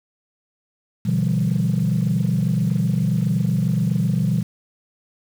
sine chord, E minor seventh, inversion second, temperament equal with one note detuned, 123.47 / 146.83 / 168.47 / 196 Hz, B2 / D3 / E3 / G3, 0 / 0 / +38 / 0 cents, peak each -21 / -24 / -20 / -22 dBFS, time 1.05-4.43 s, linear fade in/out 10 ms, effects tanh soft clip ceiling -11 dBFS + 7-bit

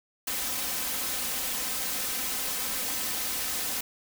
white noise with comb filter, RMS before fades -31 dBFS, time 0.27-3.81 s, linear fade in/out 5 ms, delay 3.9 ms, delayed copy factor +0.55, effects none

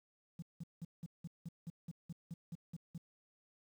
triangle tone bursts, 167.7 Hz, E3, 30 cents sharp, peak -38 dBFS, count 13, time 0.39-2.979 s, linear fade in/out 5 ms, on 33 ms, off 180 ms, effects tanh soft clip ceiling -39 dBFS + 11-bit

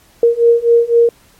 sine beating tone pair, 466.2 / 470.1 Hz, A#4 / A#4, 0 / +15 cents, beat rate 3.9 Hz, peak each -11 / -10 dBFS, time 0.23-1.09 s, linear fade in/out 2 ms, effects pink hiss -49 dBFS RMS until 1.39 s + MP3 64 kbps

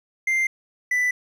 triangle tone pair in turn, 2093 / 1986.6 Hz, C7 / B6, 0 / +10 cents, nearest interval minor second, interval 90 cents, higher first, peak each -17 dBFS, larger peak neither, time 0.27-0.47 / 0.91-1.11 s, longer neither, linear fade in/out 5 ms, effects none

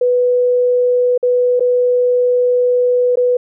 sine tone with dropouts, 493.9 Hz, B4, in tune, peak -10 dBFS, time 0.01-3.37 s, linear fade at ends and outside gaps 5 ms, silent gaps 1.178-1.228 / 1.596-1.605 / 3.157-3.171 s, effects none

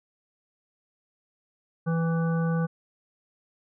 harmonic tone with a mistuned harmonic, 165.5 Hz, E3, 7 cents sharp, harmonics 1 / 3 / 5 / 7 / 9, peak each -23 / -33 / -40 / -39 / -39 dBFS, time 1.86-2.67 s, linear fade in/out 20 ms, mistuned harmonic 5, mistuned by -24 cents, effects none

